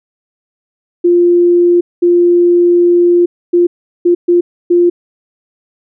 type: tone bursts at uneven times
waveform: sine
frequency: 349.2 Hz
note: F4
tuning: in tune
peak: -5 dBFS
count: 6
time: 1.04-1.81 / 2.02-3.26 / 3.53-3.67 / 4.05-4.15 / 4.28-4.41 / 4.7-4.9 s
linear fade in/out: 10 ms
effects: none